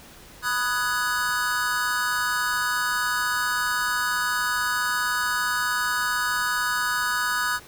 square chord, G# minor seventh, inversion first, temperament equal with one note detuned, 987.8 / 1244.5 / 1480 / 1678.6 Hz, B5 / D#6 / F#6 / G#6, 0 / 0 / 0 / +18 cents, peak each -32 / -29 / -27 / -30 dBFS, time 0.42-7.6 s, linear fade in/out 50 ms, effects pink hiss -47 dBFS RMS until 7.67 s

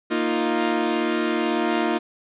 sawtooth chord, Bb suspended fourth, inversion none, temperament equal, 233.1 / 311.1 / 349.2 Hz, Bb3 / Eb4 / F4, 0 / 0 / 0 cents, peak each -22 / -21 / -20 dBFS, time 0.1-1.99 s, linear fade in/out 20 ms, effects resampled to 8000 Hz + 9-bit

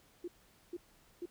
sine tone bursts, 349.2 Hz, F4, in tune, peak -38 dBFS, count 3, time 0.24-1.257 s, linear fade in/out 5 ms, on 39 ms, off 450 ms, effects pink hiss -66 dBFS RMS until 1.3 s

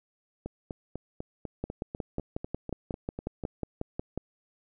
two click trains, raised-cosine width 2 ms, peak -18 / -22 dBFS, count 15 / 13, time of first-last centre 1.64-4.176 / 0.46-3.438 s, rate 5.52 / 4.03 Hz, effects none

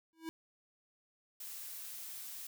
square tone with exponential growth, 324.9 Hz, E4, 25 cents flat, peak -37 dBFS, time 0.13-0.29 s, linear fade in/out 0 ms, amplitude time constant 33 ms
blue noise, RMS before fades -46 dBFS, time 1.4-2.47 s, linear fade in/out 5 ms
effects none

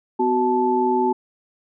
sine tone cluster, 250.6 / 372.6 / 874 Hz, B3 / F#4 / A5, +25 / +12 / -12 cents, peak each -23 / -20 / -20 dBFS, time 0.19-1.13 s, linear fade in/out 10 ms, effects none

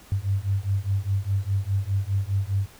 sine beating tone pair, 96 / 100.9 Hz, G2 / G#2, -36 / -49 cents, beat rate 4.9 Hz, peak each -25 dBFS, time 0.12-2.66 s, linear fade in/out 0 ms, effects pink hiss -50 dBFS RMS until 2.79 s

